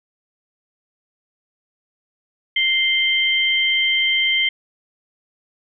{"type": "tone pair together", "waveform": "sine", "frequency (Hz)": [2093, 3136], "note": ["C7", "G7"], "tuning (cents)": [0, 0], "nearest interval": "perfect fifth", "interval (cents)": 700, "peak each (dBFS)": -18, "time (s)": [2.56, 4.49], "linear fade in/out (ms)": 5, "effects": []}